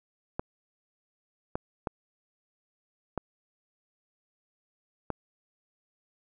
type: clicks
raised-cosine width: 1 ms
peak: -16 dBFS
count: 5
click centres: 0.395 / 1.555 / 1.872 / 3.177 / 5.103 s
effects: none